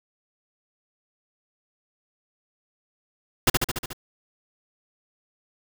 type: noise with echo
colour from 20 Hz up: pink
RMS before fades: -17 dBFS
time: 3.47-3.5 s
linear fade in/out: 5 ms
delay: 72 ms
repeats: 6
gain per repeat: -3 dB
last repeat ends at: 3.932 s
effects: none